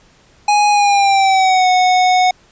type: tone with pitch glide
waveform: square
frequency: 830 to 735.2 Hz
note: G#5 to F#5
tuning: -1 to -11 cents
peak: -10 dBFS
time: 0.48-2.31 s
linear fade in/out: 5 ms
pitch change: -210 cents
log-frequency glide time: 0.7-1.68 s
effects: pink hiss -50 dBFS RMS until 2.51 s + resampled to 16000 Hz